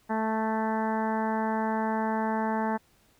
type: harmonic tone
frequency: 220 Hz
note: A3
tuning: in tune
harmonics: 1 / 2 / 3 / 4 / 5 / 6 / 7 / 8 / 9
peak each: -29 / -35 / -35 / -30 / -39 / -44 / -41 / -41 / -49 dBFS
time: 0.09-2.78 s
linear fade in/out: 20 ms
effects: pink hiss -64 dBFS RMS until 3.19 s